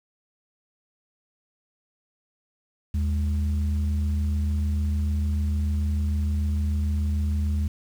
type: tone pair together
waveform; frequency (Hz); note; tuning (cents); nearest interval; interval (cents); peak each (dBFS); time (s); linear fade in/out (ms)
sine; 78.14 / 207.7; D#2 / G#3; +8 / 0; octave + perfect fourth; 1692; -21 / -31; 2.94-7.68; 5
effects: tanh soft clip ceiling -16 dBFS + 8-bit